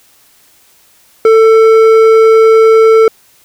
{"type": "tone with hard clipping", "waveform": "sine", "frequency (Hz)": 445, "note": "A4", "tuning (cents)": 20, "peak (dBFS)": -4, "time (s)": [1.25, 3.08], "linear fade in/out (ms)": 2, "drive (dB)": 8, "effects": ["white hiss -47 dBFS RMS until 3.44 s"]}